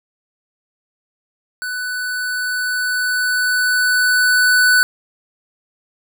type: tone with level ramp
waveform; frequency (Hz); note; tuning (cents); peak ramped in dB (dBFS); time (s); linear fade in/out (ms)
square; 1493; F#6; +15; -23 to -10; 1.62-4.83; 0
effects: none